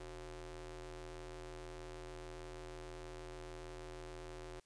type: ring-modulated tone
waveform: sawtooth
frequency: 164.81 Hz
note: E3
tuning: in tune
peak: -40 dBFS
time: 0-4.6 s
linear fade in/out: 5 ms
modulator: 204 Hz
effects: white hiss -75 dBFS RMS until 4.65 s + resampled to 22050 Hz